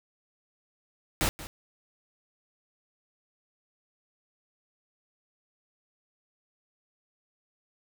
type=noise with echo; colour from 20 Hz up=pink; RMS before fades=-26 dBFS; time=1.21-1.29 s; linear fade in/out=0 ms; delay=180 ms; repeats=1; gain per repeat=-15 dB; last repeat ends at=1.47 s; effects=none